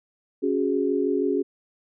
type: chord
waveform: sine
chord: C# suspended fourth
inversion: none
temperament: just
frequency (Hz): 277.2 / 369.6 / 415.8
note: C#4 / F#4 / G#4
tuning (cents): 0 / -2 / +2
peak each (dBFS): -25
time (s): 0.42-1.43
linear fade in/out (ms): 20
effects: none